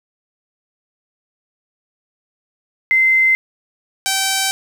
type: tone pair in turn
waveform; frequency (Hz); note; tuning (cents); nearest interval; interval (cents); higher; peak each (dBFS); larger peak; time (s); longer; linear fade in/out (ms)
sine / 5% pulse; 2071 / 773.5; C7 / G5; -18 / -23; octave + perfect fourth; 1705; first; -10 / -4; second; 2.91-3.35 / 4.06-4.51; second; 0
effects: 7-bit